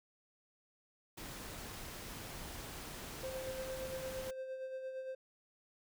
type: noise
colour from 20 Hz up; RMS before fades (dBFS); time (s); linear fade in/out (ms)
pink; -47; 1.17-4.31; 10
type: tone with tremolo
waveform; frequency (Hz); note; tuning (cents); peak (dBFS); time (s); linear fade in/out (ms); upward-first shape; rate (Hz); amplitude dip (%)
triangle; 523.3; C5; 0; -37; 3.23-5.15; 5; sine; 8.7; 45
effects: none